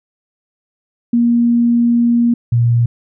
sine tone pair in turn, 236.6 / 118.44 Hz, A#3 / A#2, +26 / +28 cents, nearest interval octave, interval 1198 cents, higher first, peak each -9 dBFS, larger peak neither, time 1.13-2.34 / 2.52-2.86 s, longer first, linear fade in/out 5 ms, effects none

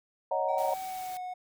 sine chord, D# minor seventh, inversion third, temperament equal, 554.4 / 622.3 / 740 / 932.3 Hz, C#5 / D#5 / F#5 / A#5, 0 / 0 / 0 / 0 cents, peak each -32 dBFS, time 0.31-0.74 s, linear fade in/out 5 ms
triangle tone with pitch glide, 769 to 731.3 Hz, G5 to F#5, -33 to -20 cents, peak -33 dBFS, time 0.48-1.34 s, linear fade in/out 10 ms, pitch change -87 cents, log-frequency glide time 0.6-1.21 s
white noise, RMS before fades -47 dBFS, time 0.58-1.17 s, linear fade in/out 0 ms
effects none

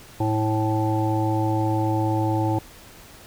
harmonic tone with a mistuned harmonic, 108.8 Hz, A2, 19 cents flat, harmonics 1 / 3 / 5 / 7 / 8, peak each -23 / -24 / -31 / -30 / -28 dBFS, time 0.2-2.59 s, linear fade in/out 5 ms, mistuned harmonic 7, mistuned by +19 cents, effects pink hiss -46 dBFS RMS until 3.26 s

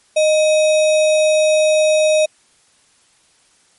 sine tone with sample-and-hold, 618 Hz, D#5, 12 cents flat, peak -10 dBFS, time 0.16-2.26 s, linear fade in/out 10 ms, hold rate 3150 Hz, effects white hiss -55 dBFS RMS until 3.78 s + MP3 48 kbps

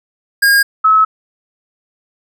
square / sine tone pair in turn, 1624 / 1292.3 Hz, G#6 / E6, -39 / -35 cents, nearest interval major third, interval 396 cents, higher first, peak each -8 / -6 dBFS, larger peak second, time 0.42-0.63 / 0.84-1.05 s, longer neither, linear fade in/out 10 ms, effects none

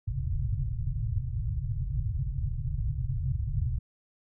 white low-pass noise, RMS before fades -30 dBFS, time 0.07-3.79 s, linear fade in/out 10 ms, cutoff 140 Hz, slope 96 dB/octave, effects none

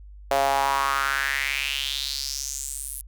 sawtooth tone with high-pass filter sweep, 137.7 Hz, C#3, 11 cents flat, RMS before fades -26 dBFS, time 0.31-3.01 s, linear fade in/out 0 ms, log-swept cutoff 620 to 11000 Hz, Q 4.4, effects added 50 Hz sine -41 dBFS peak until 3.07 s

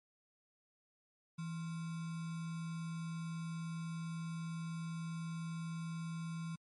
sine tone with sample-and-hold, 164.81 Hz, E3, in tune, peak -39 dBFS, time 1.38-6.56 s, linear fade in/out 10 ms, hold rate 1225 Hz, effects MP3 48 kbps

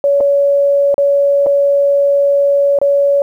sine tone with dropouts, 564 Hz, C#5, 30 cents sharp, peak -8 dBFS, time 0.04-3.22 s, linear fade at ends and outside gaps 1 ms, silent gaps 0.204-0.208 / 0.943-0.98 / 1.462-1.467 / 2.788-2.815 s, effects 8-bit

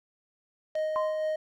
triangle tone with tremolo, 622.3 Hz, D#5, in tune, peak -24 dBFS, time 0.75-1.36 s, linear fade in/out 5 ms, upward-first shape sine, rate 4.3 Hz, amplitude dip 25%
clicks, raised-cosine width 0.2 ms, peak -30 / -40 dBFS, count 2, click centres 0.754 / 0.789 s
sine tone with exponential decay, 1039 Hz, C6, 12 cents flat, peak -25 dBFS, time 0.96-1.31 s, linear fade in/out 0 ms, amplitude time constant 76 ms
effects none

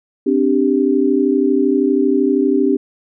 sine chord, C suspended second, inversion none, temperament just, 261.6 / 294.3 / 392.4 Hz, C4 / D4 / G4, 0 / +4 / +2 cents, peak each -16 dBFS, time 0.26-2.77 s, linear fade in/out 10 ms, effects none

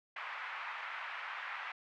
white band-pass noise, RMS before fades -43 dBFS, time 0.16-1.72 s, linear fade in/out 5 ms, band 880 to 2200 Hz, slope 24 dB/octave, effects none

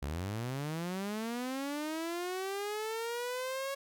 sawtooth linear sweep, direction up, 65.41 to 554.4 Hz, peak -31 dBFS, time 0.02-3.75 s, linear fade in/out 10 ms, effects none

